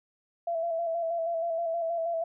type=tone with vibrato; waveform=sine; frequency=669 Hz; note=E5; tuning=25 cents sharp; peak=-27 dBFS; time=0.47-2.24 s; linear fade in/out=5 ms; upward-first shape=square; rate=6.3 Hz; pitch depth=33 cents each way; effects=none